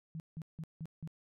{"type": "tone bursts", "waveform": "sine", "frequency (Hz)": 160, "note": "D#3", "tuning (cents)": 49, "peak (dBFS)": -39, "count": 5, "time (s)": [0.15, 1.075], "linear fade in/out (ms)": 0, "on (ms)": 49, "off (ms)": 170, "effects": []}